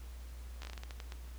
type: slowing click train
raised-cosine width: 0.2 ms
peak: -28 dBFS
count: 11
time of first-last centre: 0.62-1.122 s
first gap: 13 ms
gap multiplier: 1.28
effects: added 60 Hz sine -44 dBFS peak until 1.38 s + pink hiss -59 dBFS RMS until 1.38 s